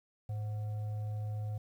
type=tone with frequency modulation; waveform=sine; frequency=106.6 Hz; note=G#2; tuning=46 cents sharp; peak=-34 dBFS; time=0.29-1.58 s; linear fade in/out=5 ms; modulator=629 Hz; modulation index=0.21; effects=11-bit